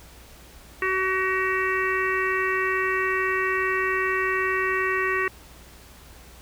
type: harmonic tone with a mistuned harmonic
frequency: 377.6 Hz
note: F#4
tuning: 35 cents sharp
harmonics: 1 / 3 / 4 / 5 / 6 / 7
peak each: -27 / -28 / -33 / -25 / -34 / -34 dBFS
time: 0.82-5.28 s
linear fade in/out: 2 ms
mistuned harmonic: 7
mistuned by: +26 cents
effects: added 60 Hz sine -49 dBFS peak until 6.41 s + pink hiss -49 dBFS RMS until 6.41 s